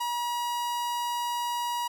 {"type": "tone", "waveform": "45% pulse", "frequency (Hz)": 960, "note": "B5", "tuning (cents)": -49, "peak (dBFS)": -28, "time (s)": [0, 1.88], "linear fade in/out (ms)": 10, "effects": []}